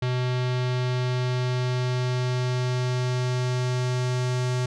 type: tone with low-pass filter sweep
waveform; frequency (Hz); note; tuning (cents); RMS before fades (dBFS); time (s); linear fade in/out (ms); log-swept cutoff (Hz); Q
square; 125.7; B2; +31; -25; 0.02-4.66; 5; 4000 to 6800; 1.4
effects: none